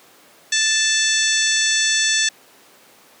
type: harmonic tone with a mistuned harmonic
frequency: 879 Hz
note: A5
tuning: 2 cents flat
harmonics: 2 / 3 / 4 / 5 / 6 / 7 / 8 / 9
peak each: -21 / -26 / -22 / -26 / -27 / -22 / -29 / -25 dBFS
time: 0.52-2.29 s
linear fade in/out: 5 ms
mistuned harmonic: 6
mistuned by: +48 cents
effects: pink hiss -49 dBFS RMS until 3.2 s + high-pass 300 Hz 12 dB/octave